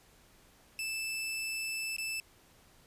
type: tone with dropouts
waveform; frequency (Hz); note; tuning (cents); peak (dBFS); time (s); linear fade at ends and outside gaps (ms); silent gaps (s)
sawtooth; 2637; E7; 0; -31; 0.79-2.2; 1; 1.965-1.983
effects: pink hiss -62 dBFS RMS until 2.86 s + resampled to 32000 Hz